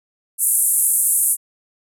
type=band-pass noise; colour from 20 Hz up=white; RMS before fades=-17 dBFS; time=0.38-1.37 s; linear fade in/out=50 ms; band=8500 to 12000 Hz; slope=48 dB/octave; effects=none